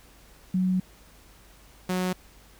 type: tone pair in turn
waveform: sine / sawtooth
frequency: 185 / 183.3 Hz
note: F#3 / F#3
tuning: 0 / -16 cents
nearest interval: unison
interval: 16 cents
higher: first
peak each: -21 dBFS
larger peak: neither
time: 0.54-0.8 / 1.89-2.13 s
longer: first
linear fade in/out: 5 ms
effects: added 50 Hz sine -55 dBFS peak until 2.59 s + pink hiss -55 dBFS RMS until 2.59 s